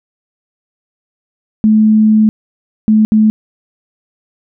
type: tone bursts at uneven times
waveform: sine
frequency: 216.2 Hz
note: A3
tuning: 30 cents flat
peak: -5 dBFS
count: 3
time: 1.64-2.29 / 2.88-3.05 / 3.12-3.3 s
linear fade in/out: 0 ms
effects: none